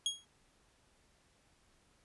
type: tone with exponential decay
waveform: sawtooth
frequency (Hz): 3290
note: G#7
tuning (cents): -17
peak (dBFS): -25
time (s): 0.06-0.25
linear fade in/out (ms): 1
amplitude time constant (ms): 41
effects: pink hiss -70 dBFS RMS until 2.04 s + resampled to 24000 Hz